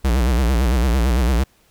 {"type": "tone with vibrato", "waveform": "square", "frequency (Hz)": 61.74, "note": "B1", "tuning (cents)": 0, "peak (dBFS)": -15, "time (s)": [0.04, 1.44], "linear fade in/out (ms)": 10, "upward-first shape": "sine", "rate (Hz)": 8.9, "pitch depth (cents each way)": 170, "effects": ["pink hiss -57 dBFS RMS until 1.7 s"]}